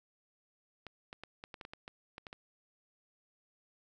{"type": "clicks", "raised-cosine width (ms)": 0.3, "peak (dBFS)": -29, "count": 12, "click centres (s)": [0.867, 1.129, 1.236, 1.439, 1.542, 1.612, 1.651, 1.735, 1.879, 2.181, 2.268, 2.329], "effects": []}